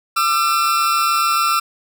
40% pulse tone pair together, 1200 / 1347 Hz, D6 / E6, +37 / +37 cents, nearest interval major second, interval 200 cents, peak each -19 / -15 dBFS, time 0.16-1.6 s, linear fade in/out 10 ms, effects none

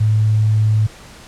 sine tone, 107.9 Hz, A2, 33 cents flat, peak -11 dBFS, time 0-0.87 s, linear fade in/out 10 ms, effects pink hiss -40 dBFS RMS until 1.27 s + low-pass 9000 Hz 12 dB/octave

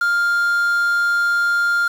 triangle tone with quantisation, 1401 Hz, F6, 5 cents sharp, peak -13 dBFS, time 0.01-1.88 s, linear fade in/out 5 ms, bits 6, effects none

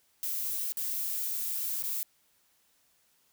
violet noise with dropouts, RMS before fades -33 dBFS, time 0.23-2.03 s, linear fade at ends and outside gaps 0 ms, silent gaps 0.721-0.771 / 1.824-1.838 s, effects white hiss -69 dBFS RMS until 3.32 s

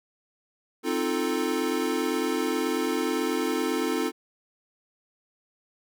square chord, F dominant seventh, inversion second, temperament equal, 261.6 / 311.1 / 349.2 / 440 Hz, C4 / Eb4 / F4 / A4, 0 / 0 / 0 / 0 cents, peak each -31 dBFS, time 0.83-4.12 s, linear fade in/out 50 ms, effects none

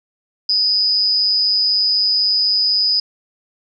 sine tone with amplitude modulation, 4978 Hz, D#8, in tune, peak -10 dBFS, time 0.49-3 s, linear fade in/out 5 ms, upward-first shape sine, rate 204 Hz, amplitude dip 65%, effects none

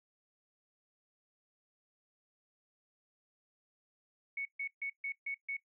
sine tone bursts, 2217 Hz, C#7, in tune, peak -35 dBFS, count 6, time 4.37-5.568 s, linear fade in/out 5 ms, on 83 ms, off 140 ms, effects noise-tail reverb RT60 0.1 s tail -19 dB re dry

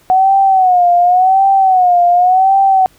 sine tone with vibrato, 740 Hz, F#5, in tune, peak -6 dBFS, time 0.1-2.86 s, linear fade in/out 0 ms, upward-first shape sine, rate 0.9 Hz, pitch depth 96 cents each way, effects pink hiss -49 dBFS RMS until 2.98 s

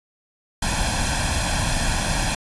pink noise with comb filter, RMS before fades -22 dBFS, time 0.62-2.35 s, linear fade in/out 5 ms, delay 1.2 ms, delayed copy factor +0.75, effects resampled to 24000 Hz

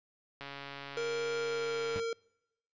click train, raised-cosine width 0.3 ms, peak -27 dBFS, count 223, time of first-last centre 0.41-1.996 s, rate 140 Hz
square tone with pitch glide, 466.2 to 459.3 Hz, A#4 to A#4, 0 to -26 cents, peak -33 dBFS, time 0.97-2.13 s, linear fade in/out 2 ms, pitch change -26 cents, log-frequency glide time 1.32-1.86 s
25% pulse tone with exponential decay, 100.8 Hz, G2, 49 cents sharp, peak -31 dBFS, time 1.96-2.06 s, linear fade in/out 0 ms, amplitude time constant 20 ms
effects noise-tail reverb RT60 0.9 s tail -26 dB re dry + resampled to 16000 Hz

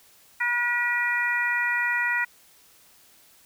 harmonic tone, 481.7 Hz, B4, 43 cents flat, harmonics 2 / 3 / 4 / 5, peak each -32 / -28 / -24 / -31 dBFS, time 0.4-2.25 s, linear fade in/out 10 ms, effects white hiss -56 dBFS RMS until 3.45 s

